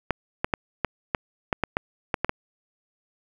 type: clicks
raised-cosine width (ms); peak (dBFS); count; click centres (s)
0.5; -7; 11; 0.107 / 0.445 / 0.538 / 0.847 / 1.148 / 1.528 / 1.637 / 1.769 / 2.142 / 2.246 / 2.294
effects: 7-bit